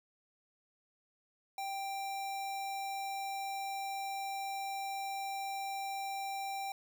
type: tone with sample-and-hold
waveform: sine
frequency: 784 Hz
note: G5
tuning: in tune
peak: -36 dBFS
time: 1.58-6.72 s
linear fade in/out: 2 ms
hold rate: 3150 Hz
effects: none